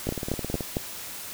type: two click trains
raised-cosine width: 2 ms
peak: -17 / -12 dBFS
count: 11 / 4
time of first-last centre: 0.07-0.608 / 0.09-0.769 s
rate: 18.6 / 4.42 Hz
effects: white hiss -38 dBFS RMS until 1.33 s